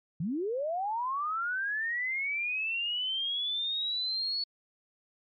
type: linear sweep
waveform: sine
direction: up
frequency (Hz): 144 to 4435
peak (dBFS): -29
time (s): 0.2-4.44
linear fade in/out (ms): 5
effects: MP3 32 kbps